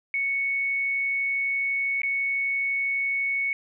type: tone with dropouts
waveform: sine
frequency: 2217 Hz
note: C#7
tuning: in tune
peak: -23 dBFS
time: 0.14-3.53 s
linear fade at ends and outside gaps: 1 ms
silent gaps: 2.018-2.033 s
effects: none